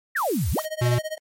sine exponential two-way sweep, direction down then up, 1975.5 to 61.2 to 1507 Hz, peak -21 dBFS, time 0.15-0.6 s, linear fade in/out 10 ms, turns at 0.51 s
blue noise, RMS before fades -35 dBFS, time 0.16-0.66 s, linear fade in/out 10 ms
square tone with tremolo, 625 Hz, D#5, 8 cents sharp, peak -26 dBFS, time 0.58-1.18 s, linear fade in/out 2 ms, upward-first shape sine, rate 15 Hz, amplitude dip 95%
square tone, 121.3 Hz, B2, 31 cents flat, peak -19 dBFS, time 0.81-0.99 s, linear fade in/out 10 ms
effects MP3 64 kbps

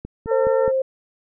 click train, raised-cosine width 3 ms, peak -18 dBFS, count 4, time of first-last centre 0.05-0.679 s, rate 4.77 Hz
harmonic tone, 452.4 Hz, A4, 48 cents sharp, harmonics 1 / 2 / 3 / 4, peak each -20 / -28 / -32 / -38 dBFS, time 0.26-0.72 s, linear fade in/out 50 ms
sine tone, 528 Hz, C5, 16 cents sharp, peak -17 dBFS, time 0.31-0.82 s, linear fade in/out 5 ms
effects none

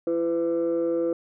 sine tone pair together, 336.4 / 504 Hz, E4 / B4, +35 / +35 cents, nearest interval perfect fifth, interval 700 cents, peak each -23 dBFS, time 0.07-1.13 s, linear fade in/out 2 ms, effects tanh soft clip ceiling -18 dBFS

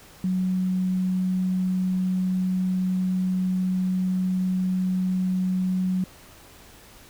sine tone, 185 Hz, F#3, in tune, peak -21 dBFS, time 0.24-6.04 s, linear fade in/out 2 ms, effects pink hiss -49 dBFS RMS until 7.09 s

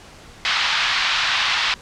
white band-pass noise, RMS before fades -20 dBFS, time 0.45-1.74 s, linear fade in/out 0 ms, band 920 to 4200 Hz, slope 24 dB/octave, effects pink hiss -43 dBFS RMS until 1.81 s + low-pass 7000 Hz 12 dB/octave

